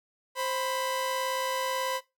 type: tone pair together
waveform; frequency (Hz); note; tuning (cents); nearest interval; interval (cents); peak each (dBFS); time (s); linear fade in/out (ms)
sawtooth; 525 / 991.7; C5 / B5; +6 / +7; major seventh; 1101; -28; 0.35-2.01; 50
effects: noise-tail reverb RT60 0.2 s tail -17 dB re dry